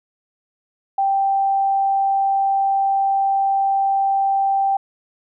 sine tone, 784 Hz, G5, in tune, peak -15 dBFS, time 0.98-4.77 s, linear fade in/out 5 ms, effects none

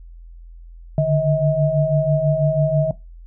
sine tone cluster, 145.1 / 151.2 / 637 Hz, D3 / D#3 / D#5, -21 / -49 / +41 cents, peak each -19 dBFS, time 0.98-2.91 s, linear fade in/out 2 ms, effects noise-tail reverb RT60 0.2 s tail -17 dB re dry + added 42 Hz sine -37 dBFS peak until 3.26 s

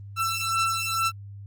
sawtooth beating tone pair, 1335 / 1337.2 Hz, E6 / E6, +22 / +24 cents, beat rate 2.2 Hz, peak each -23 dBFS, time 0.16-1.12 s, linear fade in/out 50 ms, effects added 100 Hz sine -38 dBFS peak until 1.46 s + Opus 32 kbps

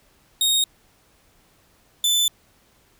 sawtooth tone pair in turn, 3729 / 3515 Hz, A#7 / A7, 0 / -2 cents, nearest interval minor second, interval 102 cents, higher first, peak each -14 dBFS, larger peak neither, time 0.41-0.64 / 2.04-2.28 s, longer second, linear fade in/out 2 ms, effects pink hiss -59 dBFS RMS until 2.99 s

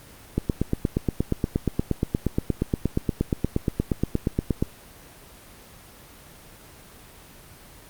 click train, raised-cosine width 3 ms, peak -8 dBFS, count 37, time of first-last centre 0.38-4.625 s, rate 8.48 Hz, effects pink hiss -47 dBFS RMS until 7.89 s + Opus 24 kbps

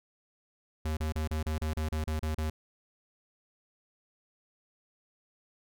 square tone bursts, 77.9 Hz, D#2, 3 cents sharp, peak -30 dBFS, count 11, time 0.85-2.5 s, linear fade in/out 5 ms, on 120 ms, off 33 ms, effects none

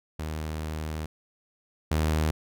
sawtooth tone pair in turn, 77.9 / 77.9 Hz, D#2 / D#2, +3 / +3 cents, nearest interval unison, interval 0 cents, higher neither, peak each -27 / -19 dBFS, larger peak second, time 0.19-1.06 / 1.91-2.31 s, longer first, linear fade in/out 5 ms, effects none

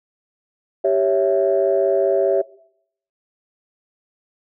sine chord, C# diminished, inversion second, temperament equal, 392 / 554.4 / 659.3 Hz, G4 / C#5 / E5, 0 / 0 / 0 cents, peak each -18 dBFS, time 0.84-2.42 s, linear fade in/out 10 ms, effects noise-tail reverb RT60 0.7 s tail -21 dB re dry + tanh soft clip ceiling -6 dBFS

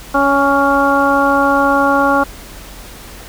harmonic tone with a mistuned harmonic, 279.3 Hz, C#4, 13 cents sharp, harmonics 1 / 2 / 3 / 4 / 5, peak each -16 / -16 / -16 / -16 / -16 dBFS, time 0.14-2.24 s, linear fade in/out 10 ms, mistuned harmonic 3, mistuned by -16 cents, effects added 45 Hz sine -35 dBFS peak until 3.28 s + pink hiss -35 dBFS RMS until 3.28 s

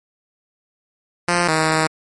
5% pulse tone pair in turn, 174.61 / 158.11 Hz, F3 / D#3, 0 / +28 cents, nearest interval major second, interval 172 cents, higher first, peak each -4 dBFS, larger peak neither, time 1.28-1.48 / 1.48-1.87 s, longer second, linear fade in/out 5 ms, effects MP3 48 kbps

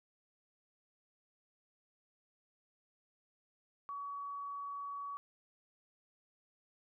sine tone, 1131 Hz, C#6, 34 cents sharp, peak -40 dBFS, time 3.89-5.17 s, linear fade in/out 0 ms, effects none

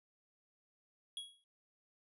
square tone with exponential decay, 3322 Hz, G#7, in tune, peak -39 dBFS, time 1.17-1.44 s, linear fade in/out 1 ms, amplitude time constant 57 ms, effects resampled to 24000 Hz

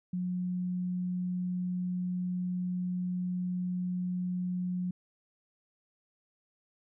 sine tone, 180.5 Hz, F#3, 43 cents flat, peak -30 dBFS, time 0.13-4.91 s, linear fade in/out 5 ms, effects none

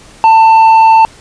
sine tone with tanh clipping, 892 Hz, A5, 23 cents sharp, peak -3 dBFS, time 0.24-1.05 s, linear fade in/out 0 ms, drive 5 dB, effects pink hiss -38 dBFS RMS until 1.2 s + resampled to 22050 Hz

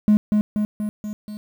triangle tone with echo, 210.6 Hz, G#3, 24 cents sharp, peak -8 dBFS, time 0.08-0.17 s, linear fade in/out 0 ms, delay 240 ms, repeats 5, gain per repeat -4 dB, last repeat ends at 1.37 s, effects tanh soft clip ceiling -7 dBFS + 8-bit

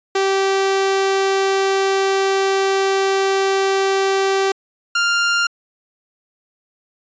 sawtooth tone pair in turn, 388.3 / 1396.6 Hz, G4 / F6, -16 / 0 cents, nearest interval octave + minor seventh, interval 2216 cents, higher second, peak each -11 dBFS, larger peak neither, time 0.15-4.52 / 4.95-5.47 s, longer first, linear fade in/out 5 ms, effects resampled to 16000 Hz

